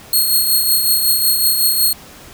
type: tone with tremolo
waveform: 5% pulse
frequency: 4283 Hz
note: C8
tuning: 40 cents sharp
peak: -3 dBFS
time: 0.13-1.93 s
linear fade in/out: 2 ms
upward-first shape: triangle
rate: 5.4 Hz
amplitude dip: 50%
effects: pink hiss -39 dBFS RMS until 2.33 s